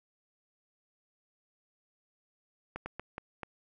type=slowing click train; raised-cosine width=0.5 ms; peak=-23 dBFS; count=5; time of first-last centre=2.76-3.433 s; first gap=100 ms; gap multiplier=1.36; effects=none